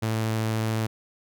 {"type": "tone", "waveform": "sawtooth", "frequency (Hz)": 110.8, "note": "A2", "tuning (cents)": 13, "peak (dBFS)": -20, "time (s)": [0.02, 0.87], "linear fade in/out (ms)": 10, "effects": []}